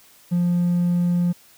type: tone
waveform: triangle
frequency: 175.2 Hz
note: F3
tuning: 6 cents sharp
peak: -14 dBFS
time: 0.31-1.33 s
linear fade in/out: 20 ms
effects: tanh soft clip ceiling -12 dBFS + white hiss -52 dBFS RMS until 1.57 s